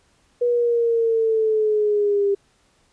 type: linear sweep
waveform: sine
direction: down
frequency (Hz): 486.2 to 397.3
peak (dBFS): -16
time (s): 0.41-2.35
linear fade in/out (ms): 10
effects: pink hiss -61 dBFS RMS until 2.92 s + resampled to 22050 Hz